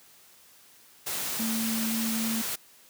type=tone in noise; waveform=sine; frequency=224.6 Hz; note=A3; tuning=36 cents sharp; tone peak=-28 dBFS; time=1.39-2.42 s; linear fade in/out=10 ms; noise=white; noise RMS=-32 dBFS; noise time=1.06-2.56 s; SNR=+1 dB; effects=white hiss -56 dBFS RMS until 2.89 s + high-pass 100 Hz 12 dB/octave